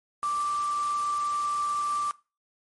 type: tone in noise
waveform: sine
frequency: 1173 Hz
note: D6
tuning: 2 cents flat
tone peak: -25 dBFS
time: 0.23-2.11 s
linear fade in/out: 0 ms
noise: white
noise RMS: -42 dBFS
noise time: 0.23-2.11 s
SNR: +14 dB
effects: noise-tail reverb RT60 0.3 s tail -20 dB re dry + MP3 48 kbps